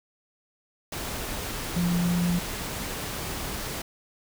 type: tone in noise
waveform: sine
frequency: 174.8 Hz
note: F3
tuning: 2 cents sharp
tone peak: -22 dBFS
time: 1.76-2.39 s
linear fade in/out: 5 ms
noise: pink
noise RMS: -33 dBFS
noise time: 0.92-3.82 s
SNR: +8 dB
effects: none